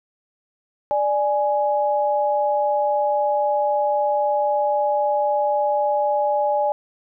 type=tone pair together; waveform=sine; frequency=590 / 833.8 Hz; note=D5 / G#5; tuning=+8 / +7 cents; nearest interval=tritone; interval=599 cents; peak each=-20 dBFS; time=0.91-6.72 s; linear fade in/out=0 ms; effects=none